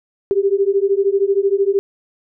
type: beating tone pair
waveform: sine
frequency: 389 / 402 Hz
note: G4 / G4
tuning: -13 / +44 cents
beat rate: 13 Hz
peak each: -16 dBFS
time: 0.31-1.79 s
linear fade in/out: 0 ms
effects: none